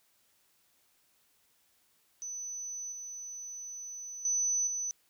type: tone with level steps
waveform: sine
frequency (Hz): 6000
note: F#8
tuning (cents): +23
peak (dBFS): -37 / -40 / -27 / -32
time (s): 2.22-4.91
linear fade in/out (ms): 0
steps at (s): 2.92 / 4.25 / 4.67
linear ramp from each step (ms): 2
effects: white hiss -70 dBFS RMS until 5.09 s